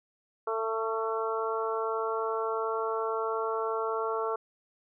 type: harmonic tone with a mistuned harmonic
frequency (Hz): 222.8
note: A3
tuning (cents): +22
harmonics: 2 / 3 / 4 / 5 / 6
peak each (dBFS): -31 / -37 / -37 / -35 / -36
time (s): 0.47-4.36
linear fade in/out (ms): 5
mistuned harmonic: 6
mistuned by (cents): +16
effects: none